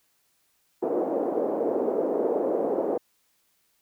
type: band-pass noise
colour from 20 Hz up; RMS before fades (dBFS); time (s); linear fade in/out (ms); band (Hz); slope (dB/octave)
white; -26; 0.82-2.98; 10; 310 to 550; 24
effects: white hiss -69 dBFS RMS until 3.81 s